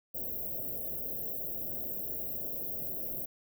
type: band-stop noise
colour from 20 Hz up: white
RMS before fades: -37 dBFS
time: 0.14-3.26 s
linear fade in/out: 10 ms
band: 690 to 13000 Hz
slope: 96 dB/octave
effects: none